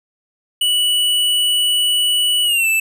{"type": "tone with pitch glide", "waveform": "square", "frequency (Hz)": [2950, 2643], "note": ["F#7", "E7"], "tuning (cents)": [-6, 4], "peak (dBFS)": -14, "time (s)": [0.61, 2.8], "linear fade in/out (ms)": 5, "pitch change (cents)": -190, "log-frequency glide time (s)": [2.44, 2.67], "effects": []}